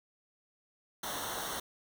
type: noise with comb filter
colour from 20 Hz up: pink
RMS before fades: -38 dBFS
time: 1.03-1.6 s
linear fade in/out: 5 ms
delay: 0.41 ms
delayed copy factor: -0.85
effects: none